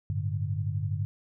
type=chord; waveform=sine; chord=G suspended second; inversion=none; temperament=equal; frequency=98 / 110 / 146.83 Hz; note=G2 / A2 / D3; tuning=0 / 0 / 0 cents; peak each=-30 / -33 / -33 dBFS; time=0.1-1.05 s; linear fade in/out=0 ms; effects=none